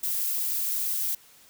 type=noise; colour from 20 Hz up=violet; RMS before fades=-28 dBFS; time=0.03-1.15 s; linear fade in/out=5 ms; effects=white hiss -55 dBFS RMS until 1.49 s